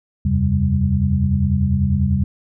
sine tone cluster, 79.8 / 89.9 / 134 / 196.3 Hz, D#2 / F#2 / C3 / G3, +44 / -49 / +42 / +3 cents, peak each -20 dBFS, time 0.25-2.24 s, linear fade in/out 5 ms, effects none

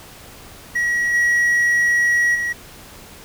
triangle tone with level steps, 1914 Hz, A#6, 45 cents sharp, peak -15 / -12 / -18 dBFS, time 0.75-2.53 s, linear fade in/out 10 ms, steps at 1.13 / 2.34 s, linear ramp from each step 20 ms, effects pink hiss -41 dBFS RMS until 3.24 s

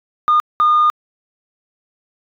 sine tone bursts at uneven times, 1219 Hz, D#6, 36 cents flat, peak -8 dBFS, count 2, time 0.28-0.4 / 0.6-0.9 s, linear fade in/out 0 ms, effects tanh soft clip ceiling -7 dBFS

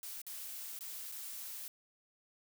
blue noise with dropouts, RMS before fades -45 dBFS, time 0.03-1.68 s, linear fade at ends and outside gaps 1 ms, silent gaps 0.217-0.266 / 0.79-0.808 / 1.117-1.121 s, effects none

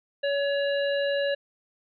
harmonic tone, 564 Hz, C#5, 30 cents sharp, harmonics 1 / 3 / 5 / 7, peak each -24 / -32 / -36 / -38 dBFS, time 0.23-1.35 s, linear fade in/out 10 ms, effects none

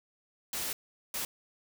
white noise bursts at uneven times, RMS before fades -35 dBFS, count 2, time 0.53-0.73 / 1.14-1.25 s, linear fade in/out 2 ms, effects none

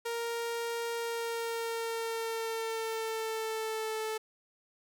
sawtooth tone with pitch glide, 466.2 to 437.5 Hz, A#4 to A4, 0 to -10 cents, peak -29 dBFS, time 0.05-4.18 s, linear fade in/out 10 ms, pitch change -110 cents, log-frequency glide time 0.95-4.02 s, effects none

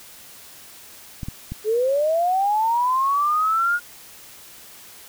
clicks, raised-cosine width 5 ms, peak -17 dBFS, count 3, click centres 1.232 / 1.285 / 1.52 s
sine linear sweep, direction up, 415.3 to 1442 Hz, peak -17 dBFS, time 1.64-3.8 s, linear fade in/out 50 ms
effects white hiss -44 dBFS RMS until 5.08 s

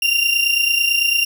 35% pulse tone pair together, 2765 / 2794 Hz, F7 / F7, -18 / 0 cents, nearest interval unison, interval 18 cents, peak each -16 dBFS, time 0.02-1.25 s, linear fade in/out 5 ms, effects none

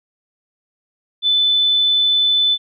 sine tone, 3508 Hz, A7, 6 cents flat, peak -12 dBFS, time 1.22-2.58 s, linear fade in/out 50 ms, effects none

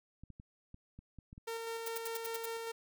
clicks, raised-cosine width 5 ms, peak -38 dBFS, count 8, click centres 0.236 / 0.303 / 0.399 / 0.744 / 0.99 / 1.187 / 1.329 / 1.379 s
sawtooth tone with tremolo, 456.8 Hz, A#4, 35 cents flat, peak -34 dBFS, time 1.47-2.72 s, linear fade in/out 10 ms, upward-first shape square, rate 5 Hz, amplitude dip 25%
blue noise bursts, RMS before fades -40 dBFS, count 7, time 1.86-2.459 s, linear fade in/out 5 ms, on 23 ms, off 73 ms
effects none

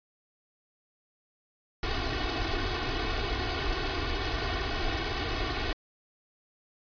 pink noise with comb filter, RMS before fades -30 dBFS, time 1.83-5.73 s, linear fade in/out 2 ms, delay 2.7 ms, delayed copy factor +1, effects resampled to 11025 Hz

